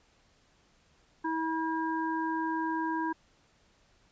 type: harmonic tone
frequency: 322.5 Hz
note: E4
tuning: 38 cents flat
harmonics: 1 / 3 / 5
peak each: -32 / -32 / -38 dBFS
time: 1.24-3.13 s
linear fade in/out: 10 ms
effects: pink hiss -66 dBFS RMS until 4.11 s + resampled to 16000 Hz